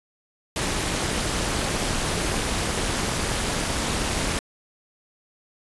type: noise with amplitude modulation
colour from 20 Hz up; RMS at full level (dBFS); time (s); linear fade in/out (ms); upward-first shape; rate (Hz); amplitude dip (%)
pink; -22; 0.56-4.39; 2; sine; 256; 70
effects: resampled to 24000 Hz